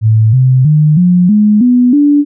sine tone with pitch steps, 110 / 129.31 / 152.01 / 178.7 / 210.1 / 246.9 / 290.3 Hz, A2 / C3 / D#3 / F3 / G#3 / B3 / D4, 0 / -20 / -40 / +40 / +20 / 0 / -20 cents, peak -4 dBFS, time 0.01-2.25 s, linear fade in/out 50 ms, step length 320 ms, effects none

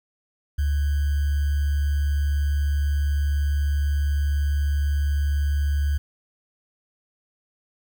sine tone with sample-and-hold, 72 Hz, D2, 34 cents flat, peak -19 dBFS, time 0.58-5.98 s, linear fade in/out 10 ms, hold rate 1575 Hz, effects none

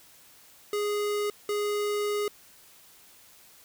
square tone pair in turn, 414.3 / 414.3 Hz, G#4 / G#4, -4 / -4 cents, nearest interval unison, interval 0 cents, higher neither, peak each -27 dBFS, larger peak neither, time 0.73-1.3 / 1.49-2.28 s, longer second, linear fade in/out 2 ms, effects white hiss -55 dBFS RMS until 3.64 s

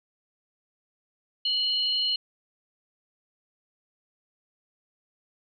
sine tone pair together, 2960 / 4209 Hz, F#7 / C8, 0 / +9 cents, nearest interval tritone, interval 609 cents, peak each -26 / -26 dBFS, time 1.45-2.16 s, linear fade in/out 5 ms, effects none

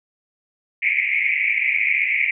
pink band-pass noise, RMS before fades -20 dBFS, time 0.82-2.31 s, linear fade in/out 5 ms, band 2100 to 2400 Hz, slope 96 dB/octave, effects none

